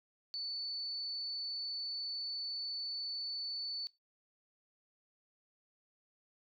sine tone, 4483 Hz, C#8, 19 cents sharp, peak -37 dBFS, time 0.34-3.87 s, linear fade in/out 0 ms, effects noise-tail reverb RT60 0.2 s tail -19 dB re dry

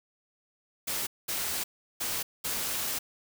white noise bursts at uneven times, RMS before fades -32 dBFS, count 4, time 0.87-1.07 / 1.28-1.64 / 2-2.23 / 2.44-2.99 s, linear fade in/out 10 ms, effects none

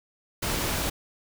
pink noise, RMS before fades -28 dBFS, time 0.42-0.9 s, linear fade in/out 10 ms, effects none

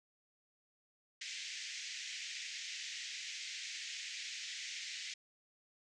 pink band-pass noise, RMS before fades -45 dBFS, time 1.21-5.14 s, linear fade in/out 5 ms, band 1900 to 7100 Hz, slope 48 dB/octave, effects none

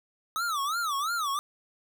square tone with vibrato, 1244.5 Hz, D#6, in tune, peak -28 dBFS, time 0.36-1.39 s, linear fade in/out 0 ms, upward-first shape sine, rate 2.9 Hz, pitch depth 220 cents each way, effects none

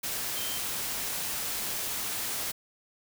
sine tone in noise, 3136 Hz, G7, in tune, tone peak -39 dBFS, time 0.36-0.59 s, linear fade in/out 10 ms, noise white, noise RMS -33 dBFS, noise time 0.03-2.52 s, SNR -9 dB, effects none

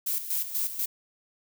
violet noise with tremolo, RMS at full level -28 dBFS, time 0.06-0.86 s, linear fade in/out 10 ms, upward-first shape square, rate 4.1 Hz, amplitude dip 65%, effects none

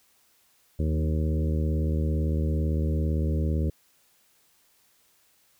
harmonic tone with a mistuned harmonic, 77.78 Hz, D#2, in tune, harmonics 1 / 2 / 3 / 4 / 5 / 6 / 7, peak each -24 / -30 / -34 / -36 / -38 / -40 / -41 dBFS, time 0.79-3.7 s, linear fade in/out 5 ms, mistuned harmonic 3, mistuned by -19 cents, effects white hiss -64 dBFS RMS until 5.59 s

